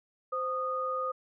sine tone pair together, 518.8 / 1234 Hz, C5 / D#6, -15 / -15 cents, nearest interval octave + minor third, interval 1500 cents, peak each -34 / -31 dBFS, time 0.32-1.12 s, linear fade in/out 10 ms, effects none

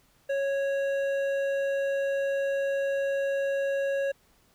sine tone with hard clipping, 552 Hz, C#5, 7 cents flat, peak -27 dBFS, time 0.29-4.12 s, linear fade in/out 10 ms, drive 9 dB, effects pink hiss -64 dBFS RMS until 4.54 s

